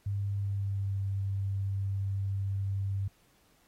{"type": "tone with pitch glide", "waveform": "sine", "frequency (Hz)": [100, 98.11], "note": ["G2", "G2"], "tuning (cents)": [35, 2], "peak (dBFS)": -29, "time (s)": [0.06, 3.08], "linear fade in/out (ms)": 5, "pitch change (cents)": -33, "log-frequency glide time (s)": [0.36, 0.98], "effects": ["pink hiss -67 dBFS RMS until 3.67 s", "AAC 48 kbps"]}